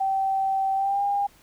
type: tone with pitch glide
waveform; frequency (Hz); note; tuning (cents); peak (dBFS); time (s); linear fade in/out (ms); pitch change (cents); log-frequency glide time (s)
sine; 774 to 805.9; G5 to G5; -22 to +48; -21; 0-1.27; 10; +70; 0.75-1.03
effects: pink hiss -56 dBFS RMS until 1.42 s